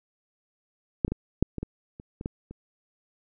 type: clicks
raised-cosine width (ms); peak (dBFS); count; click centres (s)
3; -9 / -19 / -15 / -7 / -19 / -18 / -28 / -23 / -16 / -28; 10; 1.048 / 1.08 / 1.12 / 1.426 / 1.583 / 1.63 / 1.999 / 2.211 / 2.259 / 2.51
effects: none